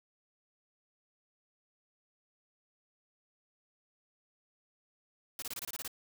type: noise bursts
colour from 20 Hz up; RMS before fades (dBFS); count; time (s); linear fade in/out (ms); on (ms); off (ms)
white; -40; 9; 5.39-5.878; 2; 32; 25
effects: none